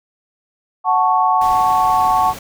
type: chord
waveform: sine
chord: F# minor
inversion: none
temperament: equal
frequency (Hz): 740 / 880 / 1108.7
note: F#5 / A5 / C#6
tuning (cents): 0 / 0 / 0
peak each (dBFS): -16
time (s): 0.84-2.34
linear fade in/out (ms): 50
type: noise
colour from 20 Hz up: pink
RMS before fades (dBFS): -32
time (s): 1.41-2.39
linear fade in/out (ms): 5
effects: none